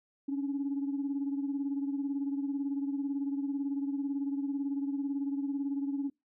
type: beating tone pair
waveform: sine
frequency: 277.2 / 295.2 Hz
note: C#4 / D4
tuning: 0 / +9 cents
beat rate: 18 Hz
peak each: -30 / -37 dBFS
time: 0.28-6.1 s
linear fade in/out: 10 ms
effects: noise-tail reverb RT60 0.2 s tail -24 dB re dry + tanh soft clip ceiling -25 dBFS